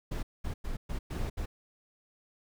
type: noise bursts at uneven times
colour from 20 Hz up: brown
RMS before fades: -34 dBFS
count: 6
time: 0.11-0.23 / 0.44-0.54 / 0.64-0.77 / 0.89-0.99 / 1.1-1.3 / 1.37-1.46 s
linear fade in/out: 10 ms
effects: none